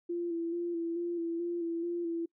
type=tone with vibrato; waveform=sine; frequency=340 Hz; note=F4; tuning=46 cents flat; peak=-31 dBFS; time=0.09-2.26 s; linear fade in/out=10 ms; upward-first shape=square; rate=2.3 Hz; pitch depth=27 cents each way; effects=noise-tail reverb RT60 0.1 s tail -25 dB re dry